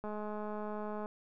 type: click train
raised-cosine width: 1 ms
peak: -28 dBFS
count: 216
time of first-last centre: 0.04-1.059 s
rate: 211 Hz
effects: none